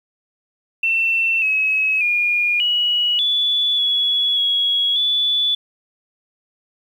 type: tone with pitch steps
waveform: sine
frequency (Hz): 2689 / 2564 / 2428 / 2925 / 3445 / 3378 / 3331 / 3460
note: E7 / E7 / D#7 / F#7 / A7 / G#7 / G#7 / A7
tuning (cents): +34 / -49 / -43 / -21 / -37 / +29 / +4 / -30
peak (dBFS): -15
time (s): 0.83-5.55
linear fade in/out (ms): 5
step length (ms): 590
effects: 8-bit